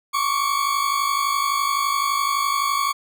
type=tone pair together; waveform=40% pulse; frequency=1100 / 1151.8 Hz; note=C#6 / D6; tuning=-14 / -34 cents; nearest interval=minor second; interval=80 cents; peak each=-21 / -22 dBFS; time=0.13-2.93 s; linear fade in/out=20 ms; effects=none